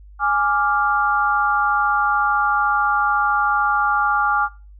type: chord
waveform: sine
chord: D diminished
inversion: second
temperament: equal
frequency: 830.6 / 1174.7 / 1396.9 Hz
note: Ab5 / D6 / F6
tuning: 0 / 0 / 0 cents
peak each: -20 dBFS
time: 0.19-4.49 s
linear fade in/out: 50 ms
effects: noise-tail reverb RT60 0.3 s tail -19 dB re dry + added 50 Hz sine -40 dBFS peak until 4.79 s